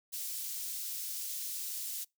white high-pass noise, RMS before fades -39 dBFS, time 0.12-2.05 s, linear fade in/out 20 ms, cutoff 4600 Hz, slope 12 dB/octave, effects noise-tail reverb RT60 0.2 s tail -25 dB re dry

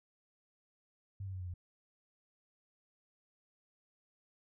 sine tone with pitch steps, 98 / 95.43 / 92.93 / 90.49 / 88.12 Hz, G2 / G2 / F#2 / F#2 / F2, 0 / -46 / +8 / -38 / +16 cents, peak -39 dBFS, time 1.2-1.54 s, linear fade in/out 5 ms, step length 68 ms, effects none

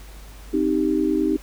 sine chord, C minor, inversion none, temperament equal, 261.6 / 311.1 / 392 Hz, C4 / Eb4 / G4, 0 / 0 / 0 cents, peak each -24 / -20 / -24 dBFS, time 0.53-1.37 s, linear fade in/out 10 ms, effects added 50 Hz sine -39 dBFS peak until 1.42 s + pink hiss -47 dBFS RMS until 1.42 s

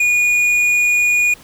sine tone with tanh clipping, 2448 Hz, D#7, 29 cents flat, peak -13 dBFS, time 0-1.34 s, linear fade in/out 5 ms, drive 8 dB, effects pink hiss -43 dBFS RMS until 1.43 s

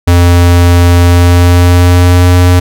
square tone with pitch glide, 87.31 to 89.25 Hz, F2 to F2, 0 to +38 cents, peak -3 dBFS, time 0.07-2.6 s, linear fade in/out 10 ms, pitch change +38 cents, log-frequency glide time 1.03-2.32 s, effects none

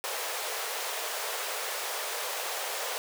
pink high-pass noise, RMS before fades -34 dBFS, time 0.04-2.98 s, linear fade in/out 0 ms, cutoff 440 Hz, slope 48 dB/octave, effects none

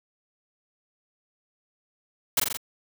white noise with echo, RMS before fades -21 dBFS, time 2.37-2.4 s, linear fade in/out 5 ms, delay 43 ms, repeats 4, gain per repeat -3 dB, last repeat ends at 2.572 s, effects none

